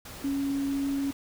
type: tone in noise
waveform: sine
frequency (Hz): 277.2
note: C#4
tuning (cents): 0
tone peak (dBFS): -26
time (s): 0.24-1.11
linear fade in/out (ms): 5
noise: pink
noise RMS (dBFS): -43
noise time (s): 0.05-1.13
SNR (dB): +14
effects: none